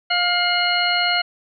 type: harmonic tone with a mistuned harmonic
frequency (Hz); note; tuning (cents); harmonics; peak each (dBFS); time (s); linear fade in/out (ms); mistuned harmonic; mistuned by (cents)
706; F5; +19; 1 / 2 / 3 / 4 / 6; -23 / -23 / -23 / -23 / -23; 0.1-1.22; 10; 4; +54
effects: none